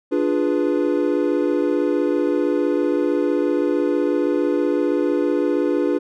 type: chord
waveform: triangle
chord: D diminished seventh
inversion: none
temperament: equal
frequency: 293.7 / 349.2 / 415.3 / 493.9 Hz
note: D4 / F4 / Ab4 / Cb5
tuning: 0 / 0 / 0 / 0 cents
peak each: -19 / -20 / -22 / -22 dBFS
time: 0.11-5.99 s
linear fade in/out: 20 ms
effects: none